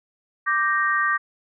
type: chord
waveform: sine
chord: G minor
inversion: second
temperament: equal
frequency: 1174.7 / 1568 / 1864.7 Hz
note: D6 / G6 / Bb6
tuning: 0 / 0 / 0 cents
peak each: -22 / -24 / -23 dBFS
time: 0.46-1.18 s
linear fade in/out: 20 ms
effects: none